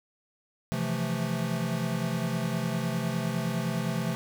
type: chord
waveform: square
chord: F major seventh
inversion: second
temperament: equal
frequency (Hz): 130.81 / 164.81 / 174.61 / 220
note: C3 / E3 / F3 / A3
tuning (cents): 0 / 0 / 0 / 0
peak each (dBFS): -34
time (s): 0.72-4.15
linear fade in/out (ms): 0
effects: none